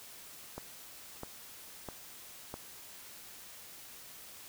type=click train; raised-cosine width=1 ms; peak=-26 dBFS; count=4; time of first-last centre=0.58-2.541 s; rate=1.53 Hz; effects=white hiss -51 dBFS RMS until 4.48 s